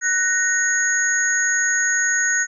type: tone cluster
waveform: sine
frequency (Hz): 1492 / 1860 / 6650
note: F#6 / A#6 / G#8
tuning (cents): +14 / -4 / +1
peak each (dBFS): -21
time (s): 0.01-2.47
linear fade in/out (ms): 50
effects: none